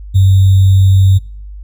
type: tone with sample-and-hold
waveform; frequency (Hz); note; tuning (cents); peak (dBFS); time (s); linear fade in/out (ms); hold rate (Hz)
sine; 95.8; G2; -39; -4; 0.14-1.19; 20; 3675
effects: noise-tail reverb RT60 0.6 s tail -26 dB re dry + added 50 Hz sine -26 dBFS peak until 1.63 s